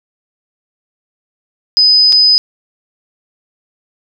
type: tone with dropouts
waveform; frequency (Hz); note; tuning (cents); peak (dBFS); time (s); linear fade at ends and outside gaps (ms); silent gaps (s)
sine; 5010; D#8; +11; -5; 1.77-2.38; 0; 2.123-2.127
effects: none